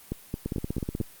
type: two click trains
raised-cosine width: 3 ms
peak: -16 / -16 dBFS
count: 10 / 5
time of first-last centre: 0.46-1.012 / 0.12-1.003 s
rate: 16.3 / 4.53 Hz
effects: white hiss -51 dBFS RMS until 1.2 s + Opus 24 kbps